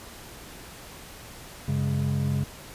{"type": "tone cluster", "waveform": "triangle", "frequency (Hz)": [94.8, 138.5, 205.6], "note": ["F#2", "C#3", "G#3"], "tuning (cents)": [43, -1, -17], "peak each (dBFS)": [-28, -23, -29], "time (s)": [1.68, 2.44], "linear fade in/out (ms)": 5, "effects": ["pink hiss -44 dBFS RMS until 2.74 s", "resampled to 32000 Hz"]}